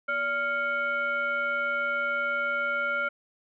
sine tone with frequency modulation, 1396.9 Hz, F6, in tune, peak -25 dBFS, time 0.08-3.09 s, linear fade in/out 10 ms, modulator 820 Hz, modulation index 0.78, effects none

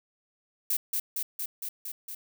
violet noise with echo, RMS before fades -27 dBFS, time 0.7-0.77 s, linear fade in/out 5 ms, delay 230 ms, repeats 6, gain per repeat -2 dB, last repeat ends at 2.15 s, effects none

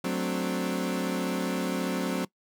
30% pulse chord, D dominant seventh, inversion first, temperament equal, 185 / 220 / 261.6 / 293.7 Hz, F#3 / A3 / C4 / D4, 0 / 0 / 0 / 0 cents, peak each -28 / -33 / -29 / -34 dBFS, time 0.04-2.25 s, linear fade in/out 5 ms, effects noise-tail reverb RT60 0.1 s tail -21 dB re dry

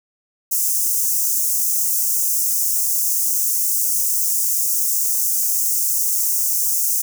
white high-pass noise, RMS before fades -19 dBFS, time 0.51-7.02 s, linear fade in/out 10 ms, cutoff 5800 Hz, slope 48 dB/octave, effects none

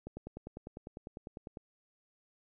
click train, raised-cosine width 2 ms, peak -30 dBFS, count 16, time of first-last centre 0.07-1.572 s, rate 9.99 Hz, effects none

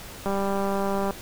click train, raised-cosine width 1 ms, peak -14 dBFS, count 168, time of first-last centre 0.26-1.108 s, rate 197 Hz, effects pink hiss -41 dBFS RMS until 1.21 s

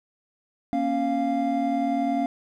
triangle tone cluster, 236.1 / 276.3 / 697 Hz, A#3 / C#4 / F5, +22 / -6 / -4 cents, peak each -27 / -23 / -24 dBFS, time 0.73-2.26 s, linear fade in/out 0 ms, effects none

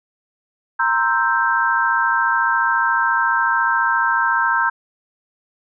sine chord, C dominant seventh, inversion third, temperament equal, 932.3 / 1046.5 / 1318.5 / 1568 Hz, Bb5 / C6 / E6 / G6, 0 / 0 / 0 / 0 cents, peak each -20 / -23 / -22 / -18 dBFS, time 0.79-4.7 s, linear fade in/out 10 ms, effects none

